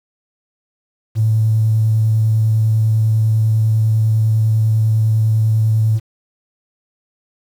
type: tone with vibrato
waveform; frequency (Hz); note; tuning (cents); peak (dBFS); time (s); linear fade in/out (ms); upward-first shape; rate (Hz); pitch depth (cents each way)
triangle; 110; A2; 0; -7; 1.15-6; 50; sine; 10; 12
effects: tanh soft clip ceiling -9 dBFS + 7-bit